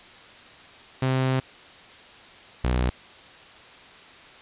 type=tone pair in turn; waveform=sawtooth; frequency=130.81 / 62.07 Hz; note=C3 / B1; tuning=0 / +9 cents; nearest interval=octave + minor second; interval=1291 cents; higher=first; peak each=-17 dBFS; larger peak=neither; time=1.02-1.4 / 2.64-2.9 s; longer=first; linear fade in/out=5 ms; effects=white hiss -47 dBFS RMS until 4.41 s + resampled to 8000 Hz